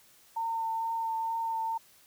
sine tone with vibrato, 906 Hz, A#5, 50 cents flat, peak -29 dBFS, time 0.36-1.78 s, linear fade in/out 10 ms, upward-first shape triangle, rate 2.2 Hz, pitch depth 15 cents each way, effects white hiss -60 dBFS RMS until 2.06 s

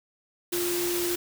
sine tone in noise, 350 Hz, F4, 4 cents sharp, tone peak -27 dBFS, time 0.52-1.16 s, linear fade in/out 10 ms, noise white, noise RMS -31 dBFS, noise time 0.52-1.16 s, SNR +1 dB, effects none

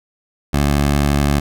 15% pulse tone with vibrato, 71.6 Hz, D2, 43 cents flat, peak -7 dBFS, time 0.53-1.4 s, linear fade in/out 10 ms, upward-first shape square, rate 14 Hz, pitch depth 13 cents each way, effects none

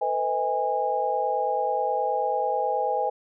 sine tone cluster, 457.7 / 507 / 637 / 819 Hz, A#4 / B4 / D#5 / G#5, -32 / +45 / +41 / -24 cents, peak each -33 / -28 / -30 / -25 dBFS, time 0.01-3.1 s, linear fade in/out 10 ms, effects none

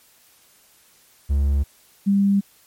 triangle / sine tone pair in turn, 70.3 / 198.84 Hz, C#2 / G3, +25 / +25 cents, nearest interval octave + tritone, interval 1800 cents, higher second, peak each -14 dBFS, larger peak neither, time 1.29-1.64 / 2.06-2.41 s, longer neither, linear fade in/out 20 ms, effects white hiss -55 dBFS RMS until 2.66 s + MP3 64 kbps

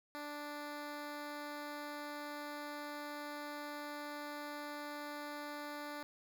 10% pulse tone with notch filter, 293.7 Hz, D4, in tune, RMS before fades -45 dBFS, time 0.15-6.03 s, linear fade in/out 0 ms, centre 8300 Hz, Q 1.5, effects none

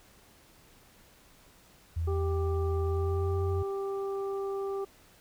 sine tone with pitch glide, 82.8 to 88.74 Hz, E2 to F2, +8 to +28 cents, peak -28 dBFS, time 1.96-3.63 s, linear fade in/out 10 ms, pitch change +120 cents, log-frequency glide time 2.85-3.35 s
harmonic tone, 393.1 Hz, G4, 5 cents sharp, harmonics 1 / 2 / 3, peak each -31 / -43 / -43 dBFS, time 2.07-4.85 s, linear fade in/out 10 ms
effects pink hiss -59 dBFS RMS until 5.2 s

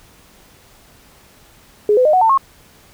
sine tone with pitch steps, 417.9 / 505.7 / 611.8 / 740.3 / 895.8 / 1083.9 Hz, G#4 / B4 / D#5 / F#5 / A5 / C#6, +11 / +41 / -29 / +1 / +31 / -39 cents, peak -9 dBFS, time 1.89-2.376 s, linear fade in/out 2 ms, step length 81 ms, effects pink hiss -48 dBFS RMS until 2.93 s

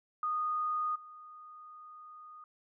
sine tone with level steps, 1234 Hz, D#6, 15 cents flat, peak -30 / -48 dBFS, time 0.23-2.44 s, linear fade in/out 2 ms, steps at 0.95 s, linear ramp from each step 10 ms, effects none

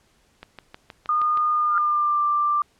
click train, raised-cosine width 0.3 ms, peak -22 dBFS, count 7, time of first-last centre 0.43-1.373 s, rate 6.36 Hz
sine tone with pitch glide, 1221 to 1181.5 Hz, D#6 to D6, -33 to +10 cents, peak -18 dBFS, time 1.09-2.62 s, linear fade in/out 2 ms, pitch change -57 cents, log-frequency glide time 1.51-2.22 s
sine tone with exponential growth, 1387 Hz, F6, 12 cents flat, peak -17 dBFS, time 1.65-1.78 s, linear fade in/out 1 ms, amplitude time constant 27 ms
effects pink hiss -62 dBFS RMS until 2.79 s + low-pass 10000 Hz 12 dB/octave

